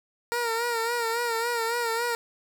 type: tone with vibrato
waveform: 15% pulse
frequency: 466.2 Hz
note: A#4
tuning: in tune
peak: -19 dBFS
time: 0.32-2.15 s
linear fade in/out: 0 ms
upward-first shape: sine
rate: 3.6 Hz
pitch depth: 57 cents each way
effects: none